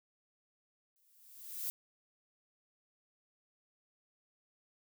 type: noise with exponential growth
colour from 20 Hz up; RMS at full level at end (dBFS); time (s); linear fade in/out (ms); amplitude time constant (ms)
violet; -36; 0.96-1.7; 0; 160
effects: none